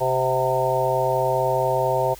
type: harmonic tone with a mistuned harmonic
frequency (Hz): 130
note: C3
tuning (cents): -11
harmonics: 1 / 3 / 4 / 5 / 6 / 7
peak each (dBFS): -29 / -27 / -24 / -24 / -29 / -24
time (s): 0-2.15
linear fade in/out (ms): 20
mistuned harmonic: 6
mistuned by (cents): -58
effects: added 50 Hz sine -44 dBFS peak until 2.19 s + white hiss -45 dBFS RMS until 2.19 s